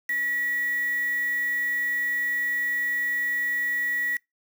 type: tone with quantisation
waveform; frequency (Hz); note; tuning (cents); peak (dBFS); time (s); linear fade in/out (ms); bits
sine; 1930; B6; -40; -24; 0.09-4.17; 5; 6
effects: noise-tail reverb RT60 0.2 s tail -26 dB re dry